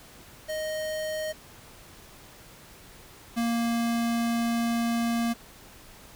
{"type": "tone pair in turn", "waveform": "square", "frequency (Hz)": [622.3, 233.1], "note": ["D#5", "A#3"], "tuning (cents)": [0, 0], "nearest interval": "octave + perfect fourth", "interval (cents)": 1700, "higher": "first", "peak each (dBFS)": [-30, -25], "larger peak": "second", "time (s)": [[0.48, 1.33], [3.36, 5.34]], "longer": "second", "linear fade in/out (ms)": 20, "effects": ["pink hiss -50 dBFS RMS until 6.15 s"]}